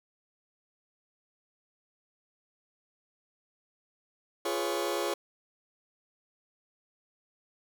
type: chord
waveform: sawtooth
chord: C# dominant seventh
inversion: first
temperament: just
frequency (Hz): 346.5 / 415.8 / 498.9 / 554.4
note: E#4 / G#4 / B4 / C#5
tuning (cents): -14 / +2 / +17 / 0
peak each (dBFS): -30 / -30 / -35 / -30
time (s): 4.45-5.14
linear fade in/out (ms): 5
effects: none